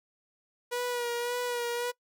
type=tone with vibrato; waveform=sawtooth; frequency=483.2 Hz; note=B4; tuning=38 cents flat; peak=-26 dBFS; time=0.71-1.92 s; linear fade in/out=20 ms; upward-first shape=sine; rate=1.8 Hz; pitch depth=30 cents each way; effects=noise-tail reverb RT60 0.1 s tail -22 dB re dry